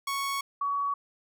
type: tone pair in turn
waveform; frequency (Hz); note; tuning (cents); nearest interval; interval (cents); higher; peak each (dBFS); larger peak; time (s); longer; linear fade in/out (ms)
sawtooth / sine; 1108.7 / 1128.7; C#6 / C#6; 0 / +31; unison; 31; second; -25 / -26; first; 0.07-0.41 / 0.61-0.94; first; 5
effects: none